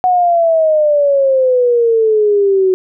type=exponential sweep; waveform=sine; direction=down; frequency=740 to 370 Hz; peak=-8 dBFS; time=0.04-2.74 s; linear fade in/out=0 ms; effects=none